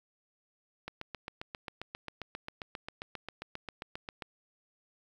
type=click train; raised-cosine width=0.3 ms; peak=-23 dBFS; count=26; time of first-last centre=0.88-4.222 s; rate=7.48 Hz; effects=9-bit